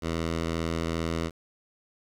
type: tone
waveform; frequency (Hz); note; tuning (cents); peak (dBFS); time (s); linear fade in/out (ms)
10% pulse; 82.5; E2; +2; -19; 0.01-1.31; 50
effects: low-pass 7000 Hz 12 dB/octave + 8-bit